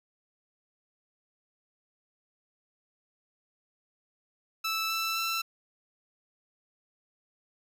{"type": "tone with pitch steps", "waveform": "15% pulse", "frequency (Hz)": [1317, 1326.9, 1336.9], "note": ["E6", "E6", "E6"], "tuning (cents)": [-2, 11, 24], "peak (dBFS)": -22, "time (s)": [4.64, 5.42], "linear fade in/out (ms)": 10, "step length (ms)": 260, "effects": []}